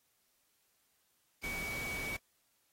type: tone in noise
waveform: sine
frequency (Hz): 2261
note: C#7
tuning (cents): +34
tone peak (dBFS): -38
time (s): 1.43-2.17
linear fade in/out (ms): 10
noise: pink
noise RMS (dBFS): -44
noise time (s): 1.43-2.17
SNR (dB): +3
effects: white hiss -75 dBFS RMS until 2.72 s + AAC 48 kbps